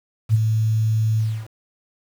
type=tone with ADSR envelope; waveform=sine; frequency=110 Hz; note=A2; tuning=in tune; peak=-10 dBFS; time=0.29-1.48 s; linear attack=51 ms; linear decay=25 ms; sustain=-6 dB; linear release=290 ms; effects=7-bit